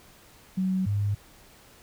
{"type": "tone pair in turn", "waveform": "sine", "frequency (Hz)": [187.6, 101.99], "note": ["F#3", "G#2"], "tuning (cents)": [24, -31], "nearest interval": "major seventh", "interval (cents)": 1055, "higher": "first", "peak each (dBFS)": -23, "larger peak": "neither", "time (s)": [[0.57, 0.86], [0.86, 1.15]], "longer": "neither", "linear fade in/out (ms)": 10, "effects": ["pink hiss -54 dBFS RMS until 1.82 s"]}